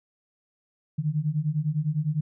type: beating tone pair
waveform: sine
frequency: 146.4 / 156.3 Hz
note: D3 / D#3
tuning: -5 / +8 cents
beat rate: 9.9 Hz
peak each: -27 / -26 dBFS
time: 0.98-2.21 s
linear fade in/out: 10 ms
effects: none